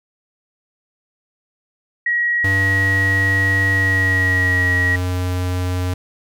sine tone, 1906 Hz, A#6, 38 cents sharp, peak -15 dBFS, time 2.06-4.96 s, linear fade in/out 5 ms
square tone with pitch glide, 97.1 to 90.6 Hz, G2 to F#2, -16 to -36 cents, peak -19 dBFS, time 2.44-5.94 s, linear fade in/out 5 ms, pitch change -120 cents, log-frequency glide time 3.69-4.73 s
effects none

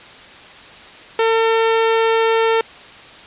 sawtooth tone, 451.3 Hz, A4, 44 cents sharp, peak -9 dBFS, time 1.19-2.61 s, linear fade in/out 2 ms, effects white hiss -39 dBFS RMS until 3.26 s + resampled to 8000 Hz

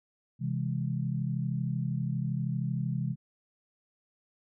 sine chord, C augmented, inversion none, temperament just, 130.81 / 163.52 / 204.4 Hz, C3 / E3 / G#3, 0 / -14 / -27 cents, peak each -31 / -33 / -36 dBFS, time 0.39-3.16 s, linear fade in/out 50 ms, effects none

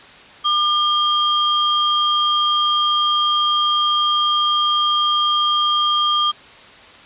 sine tone pair together, 1204 / 3214 Hz, D6 / G7, +43 / +43 cents, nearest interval octave + perfect fourth, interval 1700 cents, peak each -17 dBFS, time 0.44-6.32 s, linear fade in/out 20 ms, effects white hiss -42 dBFS RMS until 7.05 s + resampled to 8000 Hz

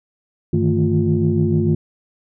sine tone cluster, 97.9 / 152.2 / 159 / 221.4 / 352.5 Hz, G2 / D#3 / D#3 / A3 / F4, -2 / -38 / +38 / +11 / +16 cents, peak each -20 dBFS, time 0.53-1.75 s, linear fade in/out 5 ms, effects tanh soft clip ceiling -5 dBFS

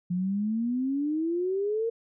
sine exponential sweep, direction up, 174.61 to 466.2 Hz, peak -25 dBFS, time 0.1-1.9 s, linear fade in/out 10 ms, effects none

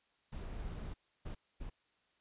brown noise bursts at uneven times, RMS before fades -43 dBFS, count 3, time 0.32-0.94 / 1.25-1.35 / 1.6-1.7 s, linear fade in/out 10 ms, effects white hiss -75 dBFS RMS until 2.2 s + resampled to 8000 Hz

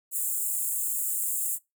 pink high-pass noise, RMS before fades -29 dBFS, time 0.11-1.59 s, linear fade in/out 50 ms, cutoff 7200 Hz, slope 96 dB/octave, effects noise-tail reverb RT60 0.2 s tail -22 dB re dry

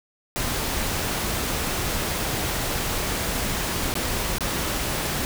pink noise with dropouts, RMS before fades -26 dBFS, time 0.36-5.25 s, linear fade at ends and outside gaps 0 ms, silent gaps 3.94-3.954 / 4.384-4.407 s, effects none

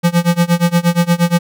square tone with tremolo, 172.3 Hz, F3, 23 cents flat, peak -8 dBFS, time 0.03-1.39 s, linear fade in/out 20 ms, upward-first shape sine, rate 8.5 Hz, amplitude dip 95%, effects none

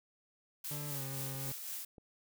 blue noise with tremolo, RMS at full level -41 dBFS, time 0.64-1.85 s, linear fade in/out 5 ms, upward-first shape sine, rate 3.9 Hz, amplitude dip 40%
40% pulse tone with pitch glide, 146.83 to 134.64 Hz, D3 to C3, 0 to +50 cents, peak -40 dBFS, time 0.71-1.52 s, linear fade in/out 2 ms, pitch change -150 cents, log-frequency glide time 0.88-1.03 s
clicks, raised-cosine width 2 ms, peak -40 dBFS, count 4, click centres 1.348 / 1.452 / 1.491 / 1.982 s
effects none

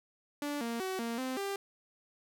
sawtooth tone with pitch steps, 290.5 / 232.7 / 376.8 / 232.2 / 258.9 / 396.2 Hz, D4 / A#3 / F#4 / A#3 / C4 / G4, -19 / -3 / +32 / -7 / -18 / +18 cents, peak -30 dBFS, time 0.42-1.56 s, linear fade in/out 2 ms, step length 190 ms, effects none

